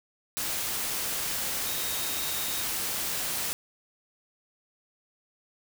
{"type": "tone in noise", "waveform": "sine", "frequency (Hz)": 3743, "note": "A#7", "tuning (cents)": 6, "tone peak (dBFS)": -39, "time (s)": [1.67, 2.64], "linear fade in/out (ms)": 0, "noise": "white", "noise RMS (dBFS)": -31, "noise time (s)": [0.37, 3.53], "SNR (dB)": -11, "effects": []}